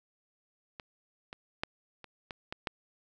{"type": "clicks", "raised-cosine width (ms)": 0.3, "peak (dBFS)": [-26, -26, -15, -30, -23, -21, -16], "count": 7, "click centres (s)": [0.798, 1.329, 1.635, 2.043, 2.308, 2.525, 2.672], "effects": []}